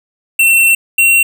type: tone pair in turn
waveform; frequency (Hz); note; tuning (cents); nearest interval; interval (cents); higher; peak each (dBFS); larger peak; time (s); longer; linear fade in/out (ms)
square; 2705 / 2733; E7 / F7; +44 / -38; unison; 18; second; -7; neither; 0.39-0.75 / 0.98-1.23; first; 5
effects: none